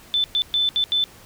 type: tone bursts at uneven times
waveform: sine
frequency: 3520 Hz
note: A7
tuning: in tune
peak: -17 dBFS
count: 5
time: 0.14-0.24 / 0.35-0.42 / 0.54-0.69 / 0.76-0.84 / 0.92-1.04 s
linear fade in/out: 0 ms
effects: pink hiss -47 dBFS RMS until 1.25 s